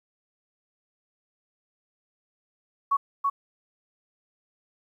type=tone with echo; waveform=sine; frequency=1115 Hz; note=C#6; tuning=10 cents sharp; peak=-19 dBFS; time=2.91-2.97 s; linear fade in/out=10 ms; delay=330 ms; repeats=1; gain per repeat=-2 dB; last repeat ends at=3.3 s; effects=10-bit